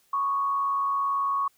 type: tone with frequency modulation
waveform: sine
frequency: 1110 Hz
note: C#6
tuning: 2 cents sharp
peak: -23 dBFS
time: 0.13-1.48 s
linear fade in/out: 5 ms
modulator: 98 Hz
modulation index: 0.39
effects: white hiss -65 dBFS RMS until 1.57 s